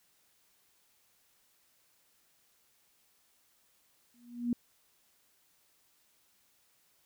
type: tone with exponential growth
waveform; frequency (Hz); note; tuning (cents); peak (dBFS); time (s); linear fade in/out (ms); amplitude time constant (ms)
sine; 240; B3; -49; -25; 4.14-4.53; 2; 84
effects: white hiss -70 dBFS RMS until 7.05 s